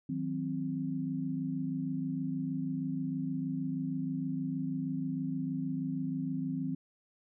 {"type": "chord", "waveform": "sine", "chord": "C diminished", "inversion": "first", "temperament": "equal with one note detuned", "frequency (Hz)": [158.65, 185, 261.6], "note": ["Eb3", "Gb3", "C4"], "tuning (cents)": [34, 0, 0], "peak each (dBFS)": [-37, -39, -34], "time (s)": [0.09, 6.75], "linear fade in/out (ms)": 5, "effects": []}